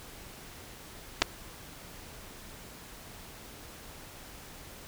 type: clicks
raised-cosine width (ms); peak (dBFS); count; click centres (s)
0.2; -5; 2; 1.219 / 1.222
effects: pink hiss -48 dBFS RMS until 4.87 s